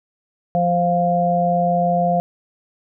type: harmonic tone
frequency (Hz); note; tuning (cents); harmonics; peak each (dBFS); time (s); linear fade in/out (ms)
174.61; F3; 0; 1 / 3 / 4; -20 / -22 / -17; 0.55-2.2; 0
effects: none